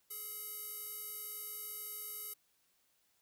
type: tone with band-pass filter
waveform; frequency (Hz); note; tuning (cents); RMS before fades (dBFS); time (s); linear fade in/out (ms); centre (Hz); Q
square; 424.5; G#4; +38; -45; 0.1-2.34; 10; 12000; 4.4
effects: white hiss -75 dBFS RMS until 3.21 s